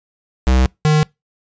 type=tone pair in turn; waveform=square; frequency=64.3 / 152.93 Hz; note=C2 / D#3; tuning=-30 / -30 cents; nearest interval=octave + minor third; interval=1500 cents; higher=second; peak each=-11 dBFS; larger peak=neither; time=0.47-0.66 / 0.85-1.03 s; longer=first; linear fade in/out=0 ms; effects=noise-tail reverb RT60 0.2 s tail -25 dB re dry + resampled to 16000 Hz